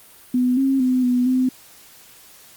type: tone with pitch steps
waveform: sine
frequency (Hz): 249.9 / 269.2 / 254.6 / 247.6 / 256.3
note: B3 / C4 / C4 / B3 / C4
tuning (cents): +21 / +49 / -47 / +5 / -36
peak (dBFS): -15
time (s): 0.34-1.49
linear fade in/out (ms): 5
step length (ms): 230
effects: white hiss -47 dBFS RMS until 2.56 s + Opus 32 kbps